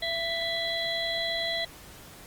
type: harmonic tone with a mistuned harmonic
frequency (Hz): 669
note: E5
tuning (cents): +25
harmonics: 1 / 3 / 5 / 6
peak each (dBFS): -33 / -33 / -33 / -33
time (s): 0.02-1.65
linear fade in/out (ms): 5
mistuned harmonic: 3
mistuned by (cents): -22
effects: pink hiss -48 dBFS RMS until 2.26 s + Opus 24 kbps